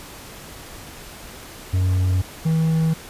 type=tone pair in turn; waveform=triangle; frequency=92.5 / 161.03 Hz; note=F#2 / E3; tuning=0 / -40 cents; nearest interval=minor seventh; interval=960 cents; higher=second; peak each=-14 dBFS; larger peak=neither; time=1.73-2.22 / 2.45-2.94 s; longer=neither; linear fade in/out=10 ms; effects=pink hiss -39 dBFS RMS until 3.09 s + resampled to 32000 Hz